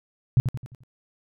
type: tone with echo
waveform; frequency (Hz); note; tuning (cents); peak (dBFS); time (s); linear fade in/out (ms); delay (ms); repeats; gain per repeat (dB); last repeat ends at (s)
sine; 125.6; B2; +30; -13; 0.37-0.4; 0; 87; 5; -7; 0.835
effects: none